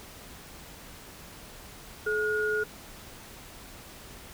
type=tone pair together; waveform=sine; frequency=427.5 / 1437.9 Hz; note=A4 / F#6; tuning=-50 / -50 cents; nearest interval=octave + major sixth; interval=2100 cents; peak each=-28 dBFS; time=2.06-2.64 s; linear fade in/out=10 ms; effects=pink hiss -47 dBFS RMS until 4.33 s